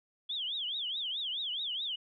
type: tone with vibrato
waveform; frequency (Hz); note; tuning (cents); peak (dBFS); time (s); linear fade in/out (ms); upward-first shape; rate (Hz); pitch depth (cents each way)
sine; 3322; G#7; 0; -33; 0.29-1.96; 10; triangle; 4.7; 270
effects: none